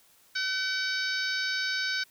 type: harmonic tone with a mistuned harmonic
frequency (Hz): 760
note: F#5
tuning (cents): +46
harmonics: 2 / 3 / 4 / 5 / 6 / 7 / 8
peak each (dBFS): -30 / -37 / -42 / -36 / -35 / -37 / -46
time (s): 0.35-2.04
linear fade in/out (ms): 10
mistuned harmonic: 8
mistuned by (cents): +26
effects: white hiss -61 dBFS RMS until 2.1 s